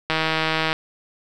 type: click train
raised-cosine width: 0.3 ms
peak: -5 dBFS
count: 101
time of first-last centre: 0.1-0.729 s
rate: 159 Hz
effects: none